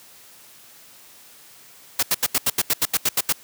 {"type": "noise bursts", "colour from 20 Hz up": "white", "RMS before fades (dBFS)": -19, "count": 12, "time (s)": [1.99, 3.326], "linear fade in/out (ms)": 5, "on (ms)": 38, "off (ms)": 80, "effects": ["white hiss -48 dBFS RMS until 3.43 s", "high-pass 80 Hz 12 dB/octave"]}